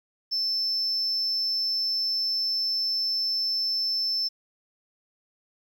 sine tone, 5300 Hz, E8, 9 cents sharp, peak -22 dBFS, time 0.31-4.29 s, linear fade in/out 20 ms, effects tanh soft clip ceiling -22 dBFS + 10-bit

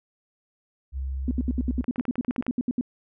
sine tone with pitch glide, 66.6 to 64.78 Hz, C2 to C2, +31 to -17 cents, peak -27 dBFS, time 0.92-1.85 s, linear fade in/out 50 ms, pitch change -48 cents, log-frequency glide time 1.48-1.71 s
sine tone bursts, 246.7 Hz, B3, 2 cents flat, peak -21 dBFS, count 16, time 1.28-2.811 s, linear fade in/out 2 ms, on 31 ms, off 69 ms
clicks, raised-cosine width 0.5 ms, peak -23 dBFS, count 10, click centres 1.843 / 1.959 / 1.997 / 2.053 / 2.156 / 2.248 / 2.309 / 2.362 / 2.425 / 2.466 s
effects none

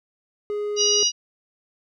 triangle tone, 415.3 Hz, G#4, in tune, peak -22 dBFS, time 0.5-1.03 s, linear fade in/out 0 ms
harmonic tone, 961 Hz, B5, 48 cents flat, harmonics 3 / 4 / 5 / 6, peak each -23 / -29 / -23 / -20 dBFS, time 0.76-1.12 s, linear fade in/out 50 ms
effects none

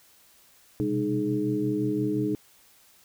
sine tone cluster, 125.5 / 131.2 / 202.8 / 307 / 420.8 Hz, B2 / C3 / G#3 / D#4 / G#4, +28 / +5 / -41 / -23 / +23 cents, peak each -35 / -34 / -32 / -26 / -31 dBFS, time 0.8-2.35 s, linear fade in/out 0 ms, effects white hiss -58 dBFS RMS until 3.04 s

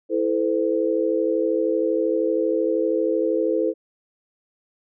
sine tone cluster, 328.4 / 439.2 / 512 Hz, E4 / A4 / C5, -6 / -3 / -38 cents, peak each -23 dBFS, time 0.09-3.74 s, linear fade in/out 50 ms, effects none

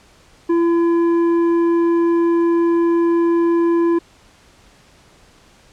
sine tone with tanh clipping, 338.2 Hz, E4, 44 cents sharp, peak -14 dBFS, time 0.49-3.99 s, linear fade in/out 10 ms, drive 8 dB, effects pink hiss -50 dBFS RMS until 5.72 s + low-pass 8000 Hz 12 dB/octave

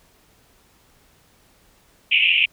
pink band-pass noise, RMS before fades -17 dBFS, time 2.11-2.46 s, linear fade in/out 10 ms, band 2300 to 3000 Hz, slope 96 dB/octave, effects pink hiss -57 dBFS RMS until 2.52 s

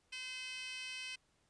15% pulse tone with high-pass filter, 513 Hz, C5, 34 cents flat, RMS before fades -45 dBFS, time 0.12-1.16 s, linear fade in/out 10 ms, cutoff 2900 Hz, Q 9.8, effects pink hiss -75 dBFS RMS until 1.49 s + resampled to 22050 Hz

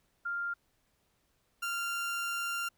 sine / 30% pulse tone pair in turn, 1396.9 / 1388.9 Hz, F6 / F6, 0 / -10 cents, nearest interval unison, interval 10 cents, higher first, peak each -32 / -30 dBFS, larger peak second, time 0.25-0.54 / 1.62-2.69 s, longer second, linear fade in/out 10 ms, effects pink hiss -74 dBFS RMS until 2.77 s

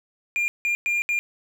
triangle tone bursts at uneven times, 2403 Hz, D7, 39 cents sharp, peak -19 dBFS, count 4, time 0.36-0.48 / 0.65-0.75 / 0.86-1.02 / 1.09-1.19 s, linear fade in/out 0 ms, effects none

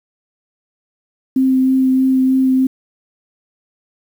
sine tone with vibrato, 261.6 Hz, C4, in tune, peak -10 dBFS, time 1.36-2.67 s, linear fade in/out 5 ms, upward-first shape sine, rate 3.2 Hz, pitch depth 11 cents each way, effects 7-bit

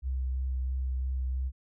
sine tone with vibrato, 64.6 Hz, C2, 21 cents flat, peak -28 dBFS, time 0.02-1.52 s, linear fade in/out 50 ms, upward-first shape sine, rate 3 Hz, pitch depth 15 cents each way, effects none

